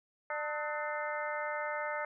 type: harmonic tone with a mistuned harmonic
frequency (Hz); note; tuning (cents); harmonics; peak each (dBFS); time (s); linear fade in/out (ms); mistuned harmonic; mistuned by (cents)
298.3; D4; +27; 2 / 3 / 4 / 5 / 6 / 7; -38 / -40 / -41 / -42 / -43 / -43; 0.3-2.05; 2; 4; +110
effects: none